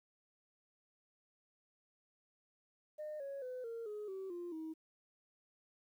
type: tone with pitch steps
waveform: sine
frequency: 608 / 554.3 / 505.4 / 460.8 / 420.1 / 383 / 349.2 / 318.4 Hz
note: D#5 / C#5 / B4 / A#4 / G#4 / G4 / F4 / D#4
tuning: -40 / 0 / +40 / -20 / +20 / -40 / 0 / +40 cents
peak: -40 dBFS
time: 2.98-4.74 s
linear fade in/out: 20 ms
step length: 220 ms
effects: tanh soft clip ceiling -39 dBFS + 12-bit